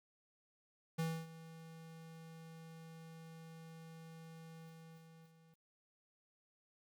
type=tone with ADSR envelope; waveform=square; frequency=162.9 Hz; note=E3; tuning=20 cents flat; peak=-35 dBFS; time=0.98-5.68 s; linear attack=14 ms; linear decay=270 ms; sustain=-18 dB; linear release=1100 ms; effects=12-bit